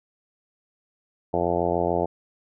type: harmonic tone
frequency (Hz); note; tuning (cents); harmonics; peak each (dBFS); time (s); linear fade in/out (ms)
86.8; F2; -10; 1 / 2 / 3 / 4 / 5 / 6 / 7 / 8 / 9 / 10; -34 / -32 / -34 / -29 / -28 / -29 / -29 / -28 / -32 / -33; 1.33-2.06; 10
effects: none